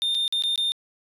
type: tone with dropouts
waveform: triangle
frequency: 3625 Hz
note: A#7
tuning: 49 cents flat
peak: -20 dBFS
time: 0.02-0.72 s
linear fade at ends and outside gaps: 0 ms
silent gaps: 0.146-0.15 / 0.279-0.325 / 0.423-0.437 / 0.558-0.578 s
effects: resampled to 32000 Hz